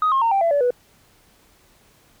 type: tone with pitch steps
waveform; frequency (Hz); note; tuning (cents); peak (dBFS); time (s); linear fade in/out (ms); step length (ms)
sine; 1253 / 1072.1 / 917.2 / 784.8 / 671.5 / 574.5 / 491.5; D#6 / C6 / A#5 / G5 / E5 / D5 / B4; +12 / +42 / -28 / +2 / +32 / -38 / -8; -14; 0.02-0.706; 2; 98
effects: tanh soft clip ceiling -12 dBFS + pink hiss -56 dBFS RMS until 2.2 s